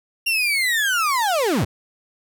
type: linear sweep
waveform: 35% pulse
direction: down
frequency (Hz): 2794 to 70.3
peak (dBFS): -16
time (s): 0.26-1.65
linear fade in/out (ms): 10
effects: none